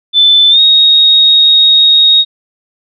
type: tone with pitch glide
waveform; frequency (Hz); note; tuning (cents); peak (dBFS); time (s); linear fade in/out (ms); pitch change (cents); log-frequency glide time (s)
sine; 3520 to 3751; A7 to A#7; 0 to +10; -3; 0.13-2.25; 50; +110; 0.5-0.6
effects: none